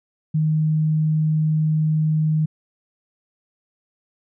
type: tone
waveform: sine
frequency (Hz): 155.56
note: D#3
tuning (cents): 0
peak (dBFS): -16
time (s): 0.34-2.46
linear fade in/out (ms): 10
effects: none